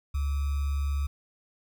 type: tone with sample-and-hold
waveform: sine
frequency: 70.7 Hz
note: C#2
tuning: 35 cents sharp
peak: -25 dBFS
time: 0.14-1.07 s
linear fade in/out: 10 ms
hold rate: 1225 Hz
effects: none